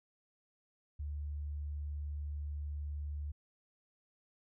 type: tone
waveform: sine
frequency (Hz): 73.42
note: D2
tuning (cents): 0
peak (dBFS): -37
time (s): 0.99-3.32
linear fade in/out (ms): 10
effects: none